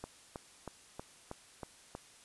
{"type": "click train", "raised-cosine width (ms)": 1, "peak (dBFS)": -27, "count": 7, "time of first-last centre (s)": [0.04, 1.951], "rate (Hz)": 3.14, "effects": ["white hiss -59 dBFS RMS until 2.24 s", "resampled to 24000 Hz"]}